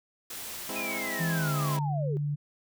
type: noise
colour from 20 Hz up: white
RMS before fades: -39 dBFS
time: 0.3-1.77 s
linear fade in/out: 5 ms
type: chord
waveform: 15% pulse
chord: Ab augmented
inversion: none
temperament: equal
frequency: 207.7 / 261.6 / 329.6 Hz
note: Ab3 / C4 / E4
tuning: 0 / 0 / 0 cents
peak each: -33 dBFS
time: 0.69-1.79 s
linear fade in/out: 2 ms
type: linear sweep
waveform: sine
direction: down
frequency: 2498 to 370 Hz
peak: -33 dBFS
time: 0.76-2.17 s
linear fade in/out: 0 ms
type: tone with pitch glide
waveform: sine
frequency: 164.81 to 145.98 Hz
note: E3 to D3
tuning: 0 to -10 cents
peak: -27 dBFS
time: 1.19-2.36 s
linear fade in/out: 20 ms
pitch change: -210 cents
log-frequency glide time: 1.35-1.54 s
effects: none